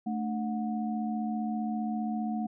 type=tone cluster; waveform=sine; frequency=219.8 / 294.9 / 730 Hz; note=A3 / D4 / F#5; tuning=-2 / +7 / -24 cents; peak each=-30 / -39 / -37 dBFS; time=0.06-2.47 s; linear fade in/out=10 ms; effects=none